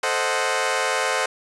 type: chord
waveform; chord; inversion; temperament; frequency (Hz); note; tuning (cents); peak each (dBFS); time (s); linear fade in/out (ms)
15% pulse; A diminished seventh; none; equal; 440 / 523.3 / 622.3 / 740; A4 / C5 / Eb5 / Gb5; 0 / 0 / 0 / 0; -21 / -18 / -21 / -20; 0.03-1.26; 5
effects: resampled to 24000 Hz + 7-bit